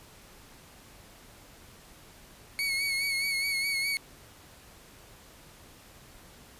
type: tone with vibrato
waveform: 30% pulse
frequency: 2211 Hz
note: C#7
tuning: 5 cents flat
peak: -25 dBFS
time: 2.59-3.97 s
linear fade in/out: 0 ms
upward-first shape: sine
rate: 4.8 Hz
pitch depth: 41 cents each way
effects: pink hiss -53 dBFS RMS until 6.59 s + resampled to 32000 Hz